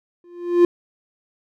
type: tone with exponential growth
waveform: triangle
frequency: 349.2 Hz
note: F4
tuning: in tune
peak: -5 dBFS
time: 0.24-0.65 s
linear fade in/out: 2 ms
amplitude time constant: 87 ms
effects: none